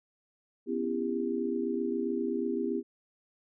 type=chord; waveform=sine; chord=C# half-diminished seventh; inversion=third; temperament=just; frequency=249.5 / 277.2 / 332.6 / 399.1 Hz; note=B3 / C#4 / E4 / G4; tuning=+18 / 0 / +16 / +31 cents; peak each=-33 / -38 / -34 / -33 dBFS; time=0.66-2.83 s; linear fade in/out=50 ms; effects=none